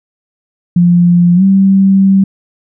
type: tone with pitch glide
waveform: sine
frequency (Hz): 174.61 to 193.74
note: F3 to G3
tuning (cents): 0 to -20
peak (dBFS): -4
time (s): 0.76-2.24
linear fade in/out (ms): 5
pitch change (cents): +180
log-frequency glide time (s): 1.35-1.43
effects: none